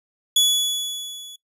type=tone with level ramp; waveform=sawtooth; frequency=3400 Hz; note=G#7; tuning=40 cents sharp; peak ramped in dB=-10 to -35 dBFS; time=0.36-1.36 s; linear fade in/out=5 ms; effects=noise-tail reverb RT60 0.1 s tail -19 dB re dry + resampled to 32000 Hz